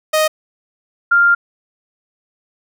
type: tone pair in turn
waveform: sawtooth / sine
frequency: 622.3 / 1397 Hz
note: D#5 / F6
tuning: 0 / 0 cents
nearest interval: octave + major second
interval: 1400 cents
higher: second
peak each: -8 dBFS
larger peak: neither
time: 0.13-0.28 / 1.11-1.35 s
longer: second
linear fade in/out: 10 ms
effects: none